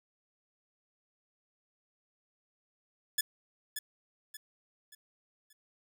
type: tone with echo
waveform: 5% pulse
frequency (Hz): 1717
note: A6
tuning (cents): -43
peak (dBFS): -16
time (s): 3.18-3.21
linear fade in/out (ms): 5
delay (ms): 580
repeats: 4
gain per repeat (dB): -8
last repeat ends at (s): 5.53
effects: none